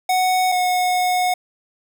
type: tone pair in turn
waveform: square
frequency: 740 / 728.5 Hz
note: F#5 / F#5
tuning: 0 / -27 cents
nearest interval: unison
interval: 27 cents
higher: first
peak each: -16 / -17 dBFS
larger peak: first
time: 0.09-0.52 / 0.52-1.34 s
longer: second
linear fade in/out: 5 ms
effects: none